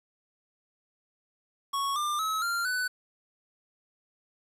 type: tone with pitch steps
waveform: square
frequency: 1108.7 / 1195.2 / 1288.4 / 1388.8 / 1497.1 Hz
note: C#6 / D6 / E6 / F6 / F#6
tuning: 0 / +30 / -40 / -10 / +20 cents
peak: -28 dBFS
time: 1.73-2.88 s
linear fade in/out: 10 ms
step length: 230 ms
effects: resampled to 32000 Hz + 9-bit